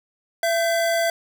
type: tone pair together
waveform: square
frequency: 671.6 / 1550 Hz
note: E5 / G6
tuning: +32 / -20 cents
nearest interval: octave + major second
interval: 1448 cents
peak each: -20 / -28 dBFS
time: 0.43-1.1 s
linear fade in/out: 2 ms
effects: none

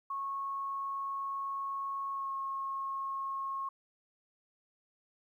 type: tone with pitch glide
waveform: sine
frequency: 1098 to 1086 Hz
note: C#6 to C#6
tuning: -17 to -36 cents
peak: -34 dBFS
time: 0.1-3.69 s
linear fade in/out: 5 ms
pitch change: -19 cents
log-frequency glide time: 2.12-2.32 s
effects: 12-bit

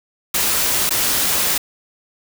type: noise with dropouts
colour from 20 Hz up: white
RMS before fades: -18 dBFS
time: 0.34-1.58 s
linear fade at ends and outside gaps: 5 ms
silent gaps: 0.894-0.906 s
effects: none

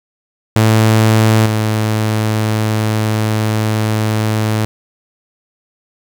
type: tone pair in turn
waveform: sawtooth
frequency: 110 / 108.49 Hz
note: A2 / A2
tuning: 0 / -24 cents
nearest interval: unison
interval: 24 cents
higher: first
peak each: -4 / -9 dBFS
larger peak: first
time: 0.56-1.46 / 1.46-4.65 s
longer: second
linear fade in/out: 0 ms
effects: 7-bit

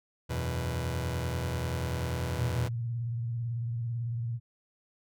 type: chord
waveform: sawtooth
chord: E suspended second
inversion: none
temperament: just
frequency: 82.41 / 92.71 / 123.61 Hz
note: E2 / F#2 / B2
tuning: 0 / +4 / +2 cents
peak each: -29 / -35 / -29 dBFS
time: 0.29-2.69 s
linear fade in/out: 20 ms
type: tone with vibrato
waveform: sine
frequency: 117.3 Hz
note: A#2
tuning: 11 cents sharp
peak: -30 dBFS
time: 2.34-4.4 s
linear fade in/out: 50 ms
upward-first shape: square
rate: 18 Hz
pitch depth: 51 cents each way
effects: none

